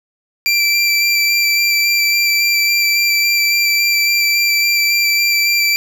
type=tone with vibrato; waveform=25% pulse; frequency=2349 Hz; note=D7; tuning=in tune; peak=-8 dBFS; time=0.46-5.76 s; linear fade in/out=0 ms; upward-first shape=square; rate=3.6 Hz; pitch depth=11 cents each way; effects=7-bit